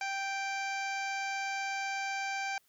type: harmonic tone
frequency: 784 Hz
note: G5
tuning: in tune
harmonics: 1 / 2 / 3 / 4 / 5 / 6 / 7 / 8 / 9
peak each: -36 / -39 / -38 / -51 / -53 / -48 / -52 / -49 / -55 dBFS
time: 0.01-2.58 s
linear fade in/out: 2 ms
effects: white hiss -70 dBFS RMS until 2.68 s